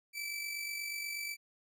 sawtooth tone with amplitude modulation, 2318 Hz, D7, 23 cents flat, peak -32 dBFS, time 0.13-1.37 s, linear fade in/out 50 ms, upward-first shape sine, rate 48.3 Hz, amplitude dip 45%, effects none

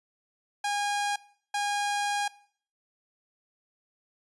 sawtooth tone bursts at uneven times, 817 Hz, G#5, 29 cents flat, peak -23 dBFS, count 2, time 0.64-1.16 / 1.54-2.28 s, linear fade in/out 5 ms, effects noise-tail reverb RT60 0.5 s tail -19 dB re dry + resampled to 24000 Hz

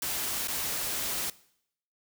white noise with dropouts, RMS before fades -32 dBFS, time 0.02-1.3 s, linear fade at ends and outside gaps 2 ms, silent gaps 0.474-0.482 s, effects noise-tail reverb RT60 0.7 s tail -20 dB re dry

